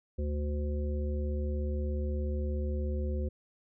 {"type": "harmonic tone", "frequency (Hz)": 73.6, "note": "D2", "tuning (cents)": 4, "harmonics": [1, 3, 5, 7], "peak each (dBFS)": [-30, -40, -41, -42], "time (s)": [0.18, 3.29], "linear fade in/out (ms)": 10, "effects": []}